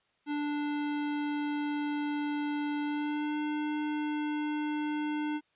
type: tone with pitch glide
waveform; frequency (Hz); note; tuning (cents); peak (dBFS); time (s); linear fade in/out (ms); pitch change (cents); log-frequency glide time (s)
square; 293.7 to 299.9; D4 to D4; 0 to +36; -31; 0.26-5.41; 50; +36; 2.83-3.38
effects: white hiss -72 dBFS RMS until 5.55 s + resampled to 8000 Hz